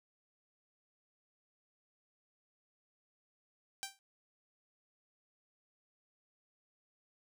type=tone with exponential decay; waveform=5% pulse; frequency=784 Hz; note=G5; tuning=in tune; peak=-24 dBFS; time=3.83-3.99 s; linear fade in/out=0 ms; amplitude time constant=33 ms; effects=none